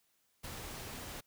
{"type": "noise with ADSR envelope", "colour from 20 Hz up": "pink", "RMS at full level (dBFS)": -43, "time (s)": [0.43, 1.21], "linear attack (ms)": 19, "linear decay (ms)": 10, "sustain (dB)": -2, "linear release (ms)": 12, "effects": ["white hiss -75 dBFS RMS until 1.26 s"]}